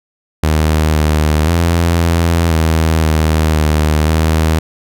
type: tone with pitch steps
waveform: sawtooth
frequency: 77.8 / 76.7 / 84.7 / 84.1 / 80.3 / 78.5 / 76.8 / 79.4 Hz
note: D#2 / D#2 / E2 / E2 / E2 / D#2 / D#2 / D#2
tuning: 0 / -24 / +48 / +35 / -45 / +16 / -22 / +36 cents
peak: -6 dBFS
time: 0.43-4.59 s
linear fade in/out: 5 ms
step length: 520 ms
effects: none